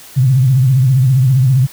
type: tone with vibrato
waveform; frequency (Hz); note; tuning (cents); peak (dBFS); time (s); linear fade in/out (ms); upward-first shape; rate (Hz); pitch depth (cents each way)
sine; 130.3; C3; -7; -7; 0.16-1.67; 20; triangle; 15; 140
effects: white hiss -37 dBFS RMS until 1.72 s